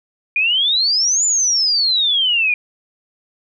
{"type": "exponential two-way sweep", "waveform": "sine", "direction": "up then down", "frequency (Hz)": [2400, 7140, 2400], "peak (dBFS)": -13, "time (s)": [0.36, 2.54], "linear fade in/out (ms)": 2, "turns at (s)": 1.25, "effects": []}